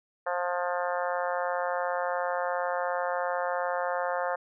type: harmonic tone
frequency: 177.2 Hz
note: F3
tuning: 25 cents sharp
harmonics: 3 / 4 / 5 / 6 / 7 / 8 / 9 / 10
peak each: -31 / -33 / -35 / -37 / -38 / -39 / -40 / -41 dBFS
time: 0.26-4.36 s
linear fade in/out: 10 ms
effects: none